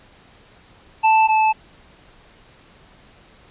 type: tone pair in turn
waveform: square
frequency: 880 / 872.4 Hz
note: A5 / A5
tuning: 0 / -15 cents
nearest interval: unison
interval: 15 cents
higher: first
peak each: -12 / -14 dBFS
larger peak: first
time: 1.03-1.28 / 1.28-1.53 s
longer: neither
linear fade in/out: 20 ms
effects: pink hiss -50 dBFS RMS until 3.5 s + resampled to 8000 Hz